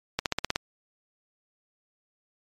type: accelerating click train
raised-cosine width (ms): 0.2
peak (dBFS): -8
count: 7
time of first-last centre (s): 0.19-0.559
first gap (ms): 68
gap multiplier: 0.96
effects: MP3 96 kbps